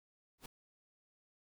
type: noise with exponential growth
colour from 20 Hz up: pink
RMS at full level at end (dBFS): -43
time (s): 0.38-0.46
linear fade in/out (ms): 5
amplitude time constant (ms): 16
effects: none